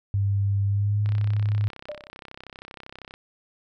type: tone with pitch glide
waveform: sine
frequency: 99.7 to 104.42 Hz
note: G2 to G#2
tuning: +30 to +10 cents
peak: -20 dBFS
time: 0.14-1.68 s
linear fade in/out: 0 ms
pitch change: +80 cents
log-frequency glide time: 0.67-1.04 s
type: click train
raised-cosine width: 0.3 ms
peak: -24 dBFS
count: 69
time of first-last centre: 1.06-3.14 s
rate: 32.7 Hz
type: tone with exponential decay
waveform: sine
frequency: 596 Hz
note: D5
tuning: 25 cents sharp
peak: -27 dBFS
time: 1.89-2.09 s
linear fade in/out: 1 ms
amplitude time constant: 42 ms
effects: none